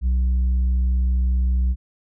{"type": "tone with tanh clipping", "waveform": "triangle", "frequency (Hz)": 62.5, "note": "B1", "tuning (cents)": 21, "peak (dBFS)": -17, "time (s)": [0.01, 1.76], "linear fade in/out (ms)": 50, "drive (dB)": 8, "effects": []}